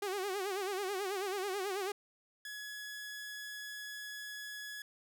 sawtooth tone with vibrato, 389.7 Hz, G4, 10 cents flat, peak -31 dBFS, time 0.02-1.92 s, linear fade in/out 5 ms, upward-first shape sine, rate 9.2 Hz, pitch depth 110 cents each way
sawtooth tone, 1688 Hz, G#6, 28 cents sharp, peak -39 dBFS, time 2.45-4.82 s, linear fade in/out 2 ms
effects none

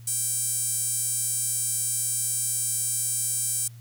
sawtooth tone with high-pass filter, 784 Hz, G5, in tune, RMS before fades -27 dBFS, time 0.07-3.68 s, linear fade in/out 5 ms, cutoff 8600 Hz, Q 3.8, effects added 117 Hz sine -42 dBFS peak until 3.8 s + white hiss -58 dBFS RMS until 3.8 s

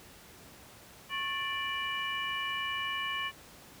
harmonic tone with a mistuned harmonic, 587.3 Hz, D5, in tune, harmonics 2 / 3 / 4 / 5, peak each -37 / -38 / -38 / -37 dBFS, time 1.09-3.32 s, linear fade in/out 50 ms, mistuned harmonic 2, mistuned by -120 cents, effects pink hiss -53 dBFS RMS until 3.8 s + high-pass 60 Hz 12 dB/octave

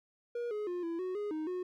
triangle tone with pitch steps, 477.1 / 421 / 354.8 / 334.5 / 369.1 / 414.5 / 311.5 / 363.5 Hz, A#4 / G#4 / F4 / E4 / F#4 / G#4 / D#4 / F#4, +40 / +24 / +27 / +25 / -4 / -3 / +2 / -31 cents, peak -32 dBFS, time 0.35-1.63 s, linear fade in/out 5 ms, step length 160 ms, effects none

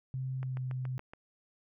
sine tone with pitch glide, 130.81 to 128.56 Hz, C3 to C3, 0 to -30 cents, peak -33 dBFS, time 0.14-0.98 s, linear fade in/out 0 ms, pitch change -30 cents, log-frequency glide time 0.38-0.6 s
click train, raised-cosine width 0.5 ms, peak -31 dBFS, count 6, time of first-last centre 0.43-1.135 s, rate 7.09 Hz
effects none

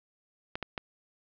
clicks, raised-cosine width 0.3 ms, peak -17 dBFS, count 3, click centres 0.555 / 0.627 / 0.778 s, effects low-pass 4000 Hz 12 dB/octave

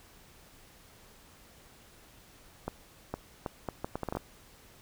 accelerating click train, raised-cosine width 1 ms, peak -19 dBFS, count 11, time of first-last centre 2.68-4.17 s, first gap 460 ms, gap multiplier 0.7, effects pink hiss -57 dBFS RMS until 4.81 s

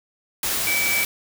sine tone in noise, 2300 Hz, D7, 37 cents flat, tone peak -21 dBFS, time 0.67-1.04 s, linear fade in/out 2 ms, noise white, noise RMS -24 dBFS, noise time 0.43-1.05 s, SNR 0 dB, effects none

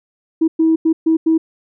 sine tone bursts at uneven times, 322.7 Hz, E4, 37 cents flat, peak -9 dBFS, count 5, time 0.41-0.48 / 0.59-0.76 / 0.85-0.93 / 1.06-1.17 / 1.26-1.38 s, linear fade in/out 10 ms, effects tanh soft clip ceiling -5 dBFS

